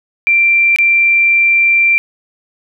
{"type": "tone with dropouts", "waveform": "sine", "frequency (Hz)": 2359, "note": "D7", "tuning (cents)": 7, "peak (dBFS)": -7, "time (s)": [0.27, 1.98], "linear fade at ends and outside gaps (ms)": 0, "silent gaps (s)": [0.761, 0.786], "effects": []}